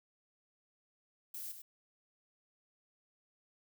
violet noise with echo, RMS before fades -44 dBFS, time 1.34-1.52 s, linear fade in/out 5 ms, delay 100 ms, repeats 1, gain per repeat -7 dB, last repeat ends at 1.62 s, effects none

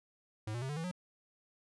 square tone with pitch steps, 107.8 / 119.61 / 132.72 / 147.26 / 163.39 / 181.3 Hz, A2 / A#2 / C3 / D3 / E3 / F#3, -35 / +45 / +25 / +5 / -15 / -35 cents, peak -37 dBFS, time 0.47-0.914 s, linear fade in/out 5 ms, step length 74 ms, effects resampled to 24000 Hz

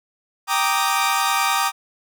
sawtooth chord, Eb major seventh, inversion first, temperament equal, 784 / 932.3 / 1174.7 / 1244.5 Hz, G5 / Bb5 / D6 / Eb6, 0 / 0 / 0 / 0 cents, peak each -20 / -20 / -19 / -20 dBFS, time 0.47-1.72 s, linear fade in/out 50 ms, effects none

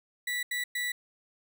35% pulse tone bursts at uneven times, 1961 Hz, B6, 13 cents flat, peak -28 dBFS, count 3, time 0.27-0.43 / 0.51-0.64 / 0.75-0.92 s, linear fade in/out 5 ms, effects none

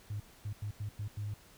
sine tone bursts at uneven times, 103.83 Hz, G#2, in tune, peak -34 dBFS, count 6, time 0.1-0.2 / 0.45-0.53 / 0.62-0.71 / 0.8-0.89 / 0.99-1.08 / 1.17-1.34 s, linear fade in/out 5 ms, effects tanh soft clip ceiling -31 dBFS + pink hiss -59 dBFS RMS until 1.57 s

